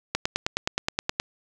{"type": "click train", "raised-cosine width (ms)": 0.2, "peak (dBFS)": -6, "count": 11, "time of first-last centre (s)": [0.15, 1.199], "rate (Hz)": 9.53, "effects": []}